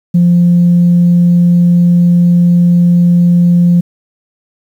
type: tone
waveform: sine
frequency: 174.3 Hz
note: F3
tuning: 3 cents flat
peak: -3 dBFS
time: 0.14-3.81 s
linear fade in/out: 10 ms
effects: tanh soft clip ceiling -1 dBFS + 7-bit